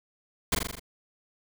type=noise with echo; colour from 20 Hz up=pink; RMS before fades=-24 dBFS; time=0.52-0.55 s; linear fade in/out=5 ms; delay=41 ms; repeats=6; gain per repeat=-3 dB; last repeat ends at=0.796 s; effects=none